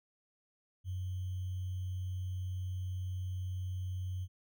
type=tone with sample-and-hold; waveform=sine; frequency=92 Hz; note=F#2; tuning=9 cents flat; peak=-35 dBFS; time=0.84-4.28 s; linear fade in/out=50 ms; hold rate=3150 Hz; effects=none